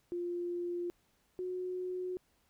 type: tone pair in turn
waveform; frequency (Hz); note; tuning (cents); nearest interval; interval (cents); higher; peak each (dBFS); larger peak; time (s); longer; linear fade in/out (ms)
sine; 349.8 / 365.4; F4 / F#4; +3 / -22; minor second; 75; second; -34 / -35; first; 0.12-0.9 / 1.39-2.17; neither; 0
effects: pink hiss -73 dBFS RMS until 2.49 s